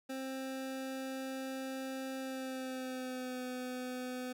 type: tone with pitch glide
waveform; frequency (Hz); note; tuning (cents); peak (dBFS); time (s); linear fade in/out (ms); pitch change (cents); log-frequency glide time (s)
25% pulse; 264.5 to 252.3; C4 to B3; +19 to +37; -35; 0.09-4.33; 10; -82; 2.19-3.43
effects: none